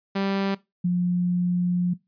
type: tone pair in turn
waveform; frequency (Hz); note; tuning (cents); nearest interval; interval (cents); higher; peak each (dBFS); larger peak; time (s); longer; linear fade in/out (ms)
sawtooth / sine; 196 / 177.71; G3 / F3; 0 / +30; major second; 170; first; -19; neither; 0.15-0.55 / 0.84-1.94; second; 10
effects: noise-tail reverb RT60 0.2 s tail -19 dB re dry + resampled to 11025 Hz